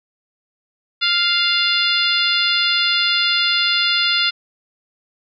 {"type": "harmonic tone", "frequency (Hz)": 698.5, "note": "F5", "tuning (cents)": 0, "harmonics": [2, 3, 4, 5, 6, 7], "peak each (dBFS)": [-22, -24, -21, -20, -22, -24], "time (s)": [1.01, 4.31], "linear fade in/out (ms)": 20, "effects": []}